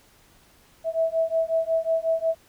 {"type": "beating tone pair", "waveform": "sine", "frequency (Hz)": [650, 655.5], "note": ["E5", "E5"], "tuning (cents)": [-24, -10], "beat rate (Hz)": 5.5, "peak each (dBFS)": [-24, -24], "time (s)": [0.84, 2.35], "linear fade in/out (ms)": 50, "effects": ["pink hiss -57 dBFS RMS until 2.48 s"]}